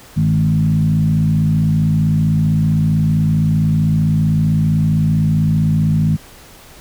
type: tone with frequency modulation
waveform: sine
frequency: 156.4 Hz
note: D#3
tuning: 9 cents sharp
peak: -11 dBFS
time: 0.16-6.17 s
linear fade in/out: 20 ms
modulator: 55.5 Hz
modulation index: 0.98
effects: pink hiss -41 dBFS RMS until 6.8 s

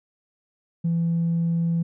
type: tone with tanh clipping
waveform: triangle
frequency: 167.7 Hz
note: E3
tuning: 30 cents sharp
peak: -20 dBFS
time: 0.84-1.83 s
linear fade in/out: 10 ms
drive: 5 dB
effects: none

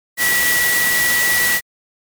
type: tone in noise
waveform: sine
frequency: 1944 Hz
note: B6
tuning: 28 cents flat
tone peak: -15 dBFS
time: 0.17-1.61 s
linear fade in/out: 50 ms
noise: white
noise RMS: -19 dBFS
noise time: 0.17-1.61 s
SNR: +1 dB
effects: MP3 96 kbps

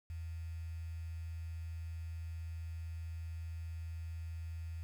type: tone with quantisation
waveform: sine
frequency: 82.3 Hz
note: E2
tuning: 2 cents flat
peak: -40 dBFS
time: 0.1-4.83 s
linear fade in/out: 0 ms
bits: 10
effects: none

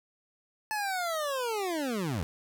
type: linear sweep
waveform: 25% pulse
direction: down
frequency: 871 to 72.9 Hz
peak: -26 dBFS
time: 0.71-2.23 s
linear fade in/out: 0 ms
effects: none

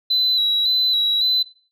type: tone with vibrato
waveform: sine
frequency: 3951 Hz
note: B7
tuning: in tune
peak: -14 dBFS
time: 0.1-1.43 s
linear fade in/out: 10 ms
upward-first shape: square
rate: 1.8 Hz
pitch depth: 30 cents each way
effects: noise-tail reverb RT60 0.4 s tail -17 dB re dry + tanh soft clip ceiling -12 dBFS

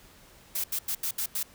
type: noise bursts at uneven times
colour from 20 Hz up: blue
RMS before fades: -30 dBFS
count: 6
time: 0.55-0.64 / 0.72-0.79 / 0.88-0.95 / 1.03-1.11 / 1.18-1.26 / 1.35-1.43 s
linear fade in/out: 5 ms
effects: pink hiss -55 dBFS RMS until 1.54 s

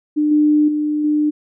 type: tone with level steps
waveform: sine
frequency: 300 Hz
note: D4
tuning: 37 cents sharp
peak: -13 / -10 / -16 / -13 dBFS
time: 0.16-1.31 s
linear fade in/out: 20 ms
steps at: 0.31 / 0.68 / 1.04 s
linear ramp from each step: 5 ms
effects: none

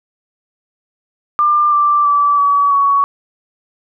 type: tone with pitch steps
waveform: sine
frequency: 1194 / 1175.5 / 1157.3 / 1139.4 / 1121.8 Hz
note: D6 / D6 / D6 / C#6 / C#6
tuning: +28 / +1 / -26 / +47 / +20 cents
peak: -9 dBFS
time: 1.39-3.04 s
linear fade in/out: 0 ms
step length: 330 ms
effects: none

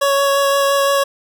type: tone with vibrato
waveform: 25% pulse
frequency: 557 Hz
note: C#5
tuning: 8 cents sharp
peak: -9 dBFS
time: 0.01-1.04 s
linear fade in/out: 10 ms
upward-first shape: sine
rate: 5.8 Hz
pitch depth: 10 cents each way
effects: none

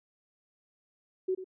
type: tone with echo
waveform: sine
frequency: 374.1 Hz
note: F#4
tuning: 19 cents sharp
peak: -26 dBFS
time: 1.28-1.35 s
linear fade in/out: 10 ms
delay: 94 ms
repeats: 1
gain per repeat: -12 dB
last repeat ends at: 1.444 s
effects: none

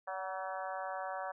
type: harmonic tone with a mistuned harmonic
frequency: 190 Hz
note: F#3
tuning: 46 cents sharp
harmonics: 3 / 4 / 5 / 6 / 7 / 8 / 9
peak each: -43 / -41 / -45 / -46 / -49 / -48 / -50 dBFS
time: 0.07-1.32 s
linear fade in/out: 10 ms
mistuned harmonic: 4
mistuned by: -24 cents
effects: none

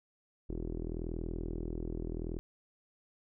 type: tone with low-pass filter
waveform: sawtooth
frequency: 40.78 Hz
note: E1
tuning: 18 cents flat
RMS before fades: -38 dBFS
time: 0.49-2.39 s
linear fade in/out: 0 ms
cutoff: 360 Hz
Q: 4.1
effects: none

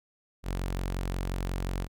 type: tone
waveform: sawtooth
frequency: 45.59 Hz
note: F#1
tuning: 25 cents flat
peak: -26 dBFS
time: 0.43-1.88 s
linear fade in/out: 50 ms
effects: none

